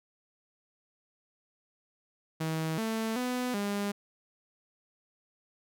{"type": "tone with pitch steps", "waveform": "sawtooth", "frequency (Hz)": [159.8, 222.7, 249.6, 202.7], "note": ["D#3", "A3", "B3", "G#3"], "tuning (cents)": [47, 21, 19, -42], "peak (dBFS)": -26, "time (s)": [2.4, 3.92], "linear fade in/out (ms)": 10, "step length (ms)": 380, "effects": []}